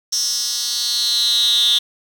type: tone with high-pass filter sweep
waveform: 10% pulse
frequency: 239 Hz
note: A#3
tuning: 43 cents sharp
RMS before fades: -18 dBFS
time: 0.12-1.79 s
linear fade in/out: 10 ms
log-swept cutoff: 5400 to 3500 Hz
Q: 10
effects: none